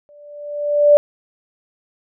sine tone with exponential growth, 586 Hz, D5, 4 cents flat, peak -4 dBFS, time 0.09-0.97 s, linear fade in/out 0 ms, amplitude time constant 190 ms, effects none

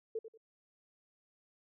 sine tone with echo, 445.9 Hz, A4, 23 cents sharp, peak -34 dBFS, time 0.15-0.19 s, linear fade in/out 5 ms, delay 93 ms, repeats 2, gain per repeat -11 dB, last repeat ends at 0.376 s, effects none

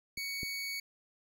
25% pulse tone, 2234 Hz, C#7, 13 cents sharp, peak -32 dBFS, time 0.17-0.8 s, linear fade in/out 5 ms
clicks, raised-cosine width 3 ms, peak -38 / -29 dBFS, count 2, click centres 0.176 / 0.432 s
effects none

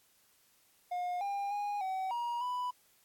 triangle tone with pitch steps, 715 / 802 / 821 / 758 / 951 / 991 Hz, F5 / G5 / G#5 / F#5 / A#5 / B5, +41 / +39 / -20 / +42 / +34 / +6 cents, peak -31 dBFS, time 0.91-2.71 s, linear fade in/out 10 ms, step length 300 ms, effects white hiss -68 dBFS RMS until 3.04 s + AAC 64 kbps

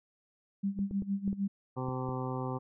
sine tone with tremolo, 197.9 Hz, G3, 17 cents sharp, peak -27 dBFS, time 0.63-1.48 s, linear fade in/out 10 ms, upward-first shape sine, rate 6.5 Hz, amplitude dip 85%
clicks, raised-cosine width 3 ms, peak -28 dBFS, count 7, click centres 0.79 / 0.911 / 1.022 / 1.278 / 1.329 / 1.886 / 2.09 s
harmonic tone, 128.7 Hz, C3, 28 cents flat, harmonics 1 / 2 / 3 / 4 / 6 / 7 / 8 / 9, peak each -36 / -39 / -41 / -42 / -44 / -44 / -45 / -46 dBFS, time 1.76-2.59 s, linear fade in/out 20 ms
effects none

